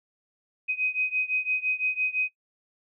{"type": "beating tone pair", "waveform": "sine", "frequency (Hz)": [2511, 2516.9], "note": ["D#7", "D#7"], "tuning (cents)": [15, 19], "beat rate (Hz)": 5.9, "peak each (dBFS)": [-27, -28], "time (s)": [0.68, 2.29], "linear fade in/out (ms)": 20, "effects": ["noise-tail reverb RT60 0.1 s tail -20 dB re dry"]}